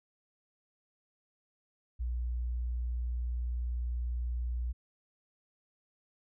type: tone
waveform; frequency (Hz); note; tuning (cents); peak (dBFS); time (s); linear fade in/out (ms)
sine; 60.2; B1; -44; -31; 1.99-4.73; 20
effects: none